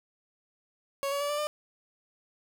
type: tone with pitch steps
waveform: 30% pulse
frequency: 554.4 / 565.4 / 576.6 / 588 / 599.7 Hz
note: C#5 / C#5 / D5 / D5 / D5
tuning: 0 / +34 / -32 / +2 / +36 cents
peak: -26 dBFS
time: 1.03-1.47 s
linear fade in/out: 0 ms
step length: 88 ms
effects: none